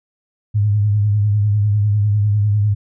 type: tone with vibrato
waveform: sine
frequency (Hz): 103.83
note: G#2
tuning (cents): 0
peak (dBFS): -12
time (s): 0.54-2.75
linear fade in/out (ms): 20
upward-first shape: sine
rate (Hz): 10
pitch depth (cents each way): 49
effects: none